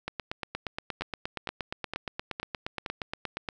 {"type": "two click trains", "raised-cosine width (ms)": 0.3, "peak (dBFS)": [-17, -16], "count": [5, 30], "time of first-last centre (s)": [[1.01, 2.862], [0.08, 3.488]], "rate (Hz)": [2.16, 8.51], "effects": []}